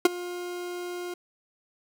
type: tone with ADSR envelope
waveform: 40% pulse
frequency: 354.6 Hz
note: F4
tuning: 26 cents sharp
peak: -11 dBFS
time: 0.05-1.14 s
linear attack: 4 ms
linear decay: 19 ms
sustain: -21 dB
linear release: 4 ms
effects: none